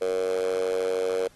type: tone with high-pass filter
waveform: 10% pulse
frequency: 93 Hz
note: F#2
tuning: 9 cents sharp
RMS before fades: -26 dBFS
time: 0.01-1.28 s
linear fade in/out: 10 ms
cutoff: 490 Hz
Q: 9.1
effects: pink hiss -58 dBFS RMS until 1.35 s + AAC 32 kbps